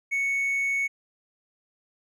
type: tone with hard clipping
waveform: sine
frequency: 2217 Hz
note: C#7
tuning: in tune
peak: -24 dBFS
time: 0.11-0.88 s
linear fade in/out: 20 ms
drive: 2 dB
effects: none